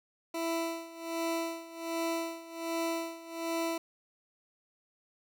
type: tone with tremolo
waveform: 20% pulse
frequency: 331.5 Hz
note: E4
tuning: 10 cents sharp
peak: -25 dBFS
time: 0.34-3.78 s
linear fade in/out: 5 ms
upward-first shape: sine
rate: 1.3 Hz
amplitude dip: 85%
effects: none